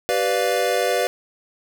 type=chord; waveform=square; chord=G dominant seventh; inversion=none; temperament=equal with one note detuned; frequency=385.5 / 493.9 / 587.3 / 698.5 Hz; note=G4 / B4 / D5 / F5; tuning=-29 / 0 / 0 / 0 cents; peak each=-27 / -23 / -25 / -25 dBFS; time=0.09-1.07 s; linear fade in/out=0 ms; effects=none